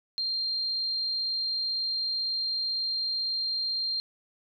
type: tone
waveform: sine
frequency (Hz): 4186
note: C8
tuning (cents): 0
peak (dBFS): -27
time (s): 0.18-4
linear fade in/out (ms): 0
effects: none